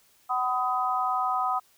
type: harmonic tone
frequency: 251.1 Hz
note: B3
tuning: 29 cents sharp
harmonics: 3 / 4 / 5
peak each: -28 / -30 / -27 dBFS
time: 0.29-1.6 s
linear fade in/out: 20 ms
effects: white hiss -62 dBFS RMS until 1.77 s